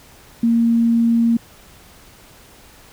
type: tone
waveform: sine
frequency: 231.8 Hz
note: A#3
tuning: 10 cents flat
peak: -12 dBFS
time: 0.43-1.37 s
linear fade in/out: 5 ms
effects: pink hiss -46 dBFS RMS until 2.92 s